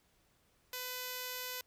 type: tone with low-pass filter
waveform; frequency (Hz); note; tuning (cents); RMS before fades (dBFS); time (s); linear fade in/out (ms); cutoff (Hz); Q
5% pulse; 502; B4; +28; -42; 0.73-1.61; 2; 12000; 7.2
effects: pink hiss -72 dBFS RMS until 1.66 s